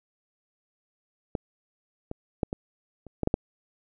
clicks, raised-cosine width 2 ms, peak -14 / -20 / -11 / -17 / -30 / -13 / -9 / -8 dBFS, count 8, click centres 1.352 / 2.114 / 2.432 / 2.529 / 3.067 / 3.233 / 3.274 / 3.341 s, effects none

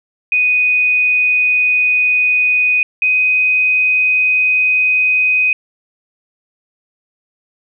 sine tone pair in turn, 2489 / 2505 Hz, D#7 / D#7, 0 / +11 cents, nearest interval unison, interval 11 cents, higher second, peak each -10 dBFS, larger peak neither, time 0.32-2.83 / 3.02-5.53 s, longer neither, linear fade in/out 2 ms, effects none

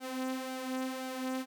sawtooth tone with flanger, 259.4 Hz, C4, 15 cents flat, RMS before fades -37 dBFS, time 0-1.46 s, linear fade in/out 50 ms, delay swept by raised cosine 1.3 to 4 ms, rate 1.9 Hz, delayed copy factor +0.55, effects none

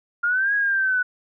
sine linear two-way sweep, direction up then down, 1396.9 to 1661.2 to 1478 Hz, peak -18 dBFS, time 0.23-1.03 s, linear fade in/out 10 ms, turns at 0.54 s, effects none

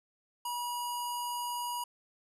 square tone with low-pass filter, 966 Hz, B5, 39 cents flat, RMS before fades -36 dBFS, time 0.45-1.84 s, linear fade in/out 5 ms, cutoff 12000 Hz, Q 3.5, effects none

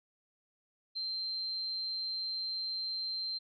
sine tone, 4137 Hz, C8, 20 cents flat, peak -34 dBFS, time 0.95-3.39 s, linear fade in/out 20 ms, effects none

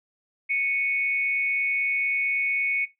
sine tone pair together, 2214 / 2485 Hz, C#7 / D#7, -3 / -3 cents, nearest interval major second, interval 200 cents, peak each -22 / -30 dBFS, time 0.49-2.86 s, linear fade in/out 20 ms, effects noise-tail reverb RT60 0.2 s tail -18 dB re dry

